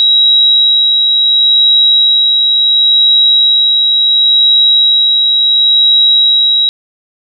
sine tone with tremolo, 3853 Hz, B7, 44 cents flat, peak -4 dBFS, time 0-6.69 s, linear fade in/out 0 ms, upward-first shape sine, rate 0.71 Hz, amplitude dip 25%, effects none

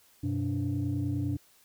sine tone cluster, 95.1 / 125 / 290 Hz, F#2 / B2 / D4, +48 / +21 / -22 cents, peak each -31 dBFS, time 0.23-1.37 s, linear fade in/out 10 ms, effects tanh soft clip ceiling -22 dBFS + white hiss -62 dBFS RMS until 1.64 s

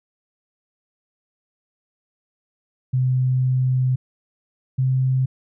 sine tone pair in turn, 128.5 / 130.37 Hz, C3 / C3, -31 / -6 cents, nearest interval unison, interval 25 cents, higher second, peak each -16 dBFS, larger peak neither, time 2.93-3.96 / 4.78-5.26 s, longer first, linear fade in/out 10 ms, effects none

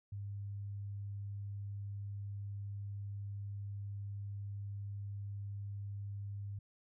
sine tone, 100.7 Hz, G2, 47 cents sharp, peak -40 dBFS, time 0.12-6.59 s, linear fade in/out 5 ms, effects none

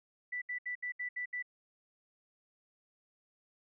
sine tone bursts, 1975.5 Hz, B6, in tune, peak -35 dBFS, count 7, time 0.32-1.426 s, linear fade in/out 10 ms, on 98 ms, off 70 ms, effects none

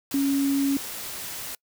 sine tone in noise, 277.2 Hz, C#4, in tune, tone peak -20 dBFS, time 0.14-0.77 s, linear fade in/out 2 ms, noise white, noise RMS -35 dBFS, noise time 0.11-1.55 s, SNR +12 dB, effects noise-tail reverb RT60 0.1 s tail -26 dB re dry

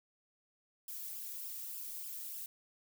violet noise with flanger, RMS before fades -44 dBFS, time 0.88-2.46 s, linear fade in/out 2 ms, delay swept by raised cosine 0.47 to 1.97 ms, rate 3.4 Hz, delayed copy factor -0.7, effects none

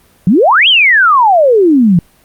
sine exponential two-way sweep, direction up then down, 162.9 to 3322 to 162.9 Hz, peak -4 dBFS, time 0.27-1.99 s, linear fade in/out 2 ms, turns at 0.68 s, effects pink hiss -48 dBFS RMS until 2.24 s + Opus 32 kbps

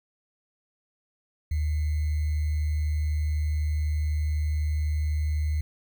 sine tone with sample-and-hold, 76 Hz, D#2, 40 cents flat, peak -23 dBFS, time 1.51-5.61 s, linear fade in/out 5 ms, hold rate 2100 Hz, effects none

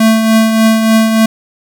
square tone with tremolo, 222 Hz, A3, 16 cents sharp, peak -5 dBFS, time 0-1.26 s, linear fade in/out 5 ms, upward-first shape triangle, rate 3.4 Hz, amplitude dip 50%, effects 7-bit

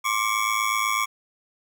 25% pulse ring-modulated tone, 1118 Hz, C#6, 14 cents sharp, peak -15 dBFS, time 0.04-1.06 s, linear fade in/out 20 ms, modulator 54 Hz, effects none

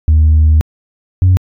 sine tone pair in turn, 77.78 / 91.99 Hz, D#2 / F#2, 0 / -10 cents, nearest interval minor third, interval 290 cents, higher second, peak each -3 dBFS, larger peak neither, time 0.08-0.61 / 1.22-1.37 s, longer first, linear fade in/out 0 ms, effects tanh soft clip ceiling -3 dBFS

